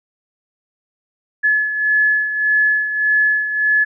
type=beating tone pair; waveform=sine; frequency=1711 / 1712.7 Hz; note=A6 / A6; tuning=-49 / -47 cents; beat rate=1.7 Hz; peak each=-14 / -21 dBFS; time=1.43-3.85 s; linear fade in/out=20 ms; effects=none

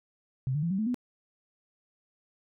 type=tone with pitch steps; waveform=sine; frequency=130.81 / 148.54 / 168.66 / 191.52 / 217.5 / 246.9 Hz; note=C3 / D3 / E3 / G3 / A3 / B3; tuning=0 / +20 / +40 / -40 / -20 / 0 cents; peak=-26 dBFS; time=0.47-0.944 s; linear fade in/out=0 ms; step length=79 ms; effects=none

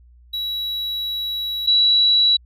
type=tone pair in turn; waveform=triangle / sine; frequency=3900 / 3917 Hz; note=B7 / B7; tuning=-23 / -15 cents; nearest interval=unison; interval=8 cents; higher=second; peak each=-21 / -12 dBFS; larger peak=second; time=0.33-1.67 / 1.67-2.37 s; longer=first; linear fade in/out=10 ms; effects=added 60 Hz sine -46 dBFS peak until 2.45 s

